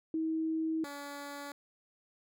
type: tone pair in turn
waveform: sine / 10% pulse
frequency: 320.1 / 285.2 Hz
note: D#4 / C#4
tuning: +49 / +49 cents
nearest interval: major second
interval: 200 cents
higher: first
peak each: -30 / -33 dBFS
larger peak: first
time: 0.14-0.84 / 0.84-1.52 s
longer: first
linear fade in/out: 2 ms
effects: none